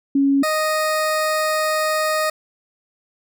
sine / 20% pulse tone pair in turn, 276.9 / 621.6 Hz, C#4 / D#5, -2 / -2 cents, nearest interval octave + major second, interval 1400 cents, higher second, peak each -13 dBFS, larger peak neither, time 0.15-0.43 / 0.43-2.3 s, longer second, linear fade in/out 5 ms, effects none

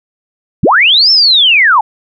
sine linear two-way sweep, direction up then down, 77.78 to 5420 to 798 Hz, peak -4 dBFS, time 0.63-1.81 s, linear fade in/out 5 ms, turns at 1.11 s, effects none

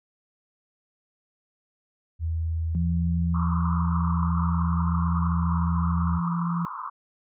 sine tone, 81.7 Hz, E2, 15 cents flat, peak -24 dBFS, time 2.19-6.21 s, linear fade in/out 50 ms
sine tone with pitch glide, 169.6 to 170.88 Hz, E3 to F3, +50 to -37 cents, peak -24 dBFS, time 2.75-6.65 s, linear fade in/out 0 ms, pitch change +13 cents, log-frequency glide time 5.71-6.17 s
pink band-pass noise, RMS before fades -34 dBFS, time 3.34-6.9 s, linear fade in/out 10 ms, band 960 to 1300 Hz, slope 96 dB/octave
effects none

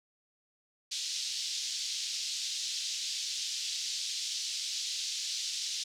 pink band-pass noise, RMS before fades -36 dBFS, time 0.91-5.84 s, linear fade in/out 10 ms, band 3600 to 6400 Hz, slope 24 dB/octave, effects none

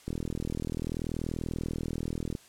click train, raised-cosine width 3 ms, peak -20 dBFS, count 93, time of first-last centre 0.08-2.352 s, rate 40.5 Hz, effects white hiss -56 dBFS RMS until 2.48 s + low-pass 10000 Hz 12 dB/octave

